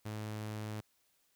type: tone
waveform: sawtooth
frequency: 107.2 Hz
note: A2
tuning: 45 cents flat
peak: -35 dBFS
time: 0.05-0.81 s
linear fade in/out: 10 ms
effects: white hiss -74 dBFS RMS until 1.35 s